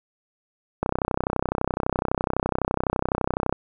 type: click train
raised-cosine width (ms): 1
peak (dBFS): -8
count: 87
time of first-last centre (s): 0.83-3.526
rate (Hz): 31.9
effects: none